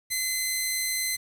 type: tone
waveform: 10% pulse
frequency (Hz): 2048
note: C7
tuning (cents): -38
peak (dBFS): -17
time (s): 0.1-1.17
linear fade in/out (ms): 20
effects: 8-bit